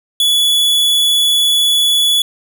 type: tone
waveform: 45% pulse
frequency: 3414 Hz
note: G#7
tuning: 47 cents sharp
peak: -10 dBFS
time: 0.2-2.22 s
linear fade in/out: 2 ms
effects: none